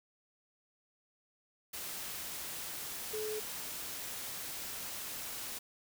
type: tone in noise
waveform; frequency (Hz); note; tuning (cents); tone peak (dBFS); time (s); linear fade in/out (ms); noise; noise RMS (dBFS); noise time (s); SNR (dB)
sine; 429.1; A4; -43; -36; 3.13-3.4; 10; white; -42; 1.73-5.59; +3
effects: none